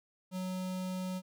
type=tone with notch filter; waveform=square; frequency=185 Hz; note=F#3; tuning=in tune; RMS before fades=-37 dBFS; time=0.31-1.22 s; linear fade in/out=50 ms; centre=1800 Hz; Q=2; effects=none